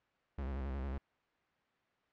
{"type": "tone with vibrato", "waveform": "45% pulse", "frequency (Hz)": 67.4, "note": "C#2", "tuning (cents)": -48, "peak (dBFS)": -37, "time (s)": [0.38, 0.98], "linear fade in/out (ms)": 5, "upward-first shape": "square", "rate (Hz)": 11, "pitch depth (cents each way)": 75, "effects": ["white hiss -74 dBFS RMS until 2.12 s", "low-pass 2000 Hz 12 dB/octave"]}